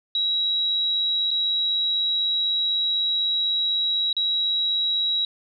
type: tone with dropouts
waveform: sine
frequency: 3868 Hz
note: B7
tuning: 37 cents flat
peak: -20 dBFS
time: 0.15-5.25 s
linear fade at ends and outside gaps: 2 ms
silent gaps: 1.307-1.312 / 4.129-4.166 s
effects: none